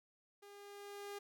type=tone with level ramp; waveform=sawtooth; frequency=405.1 Hz; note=G#4; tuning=43 cents flat; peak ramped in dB=-52 to -40 dBFS; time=0.42-1.19 s; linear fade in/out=10 ms; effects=none